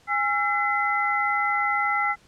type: tone cluster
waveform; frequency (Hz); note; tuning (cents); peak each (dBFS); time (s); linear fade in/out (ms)
sine; 822 / 1351 / 2033; G#5 / E6 / B6; -18 / +42 / +50; -26 / -25 / -25; 0.07-2.16; 50
effects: pink hiss -57 dBFS RMS until 2.27 s + low-pass 8000 Hz 12 dB/octave